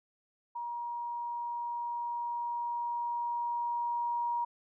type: tone with level ramp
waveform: sine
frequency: 950 Hz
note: A#5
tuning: 33 cents sharp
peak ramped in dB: -35 to -29 dBFS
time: 0.55-4.45 s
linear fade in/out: 10 ms
effects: none